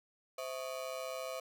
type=ring-modulated tone; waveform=35% pulse; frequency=587.3 Hz; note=D5; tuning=in tune; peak=-34 dBFS; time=0.38-1.4 s; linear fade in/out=5 ms; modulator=67.1 Hz; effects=none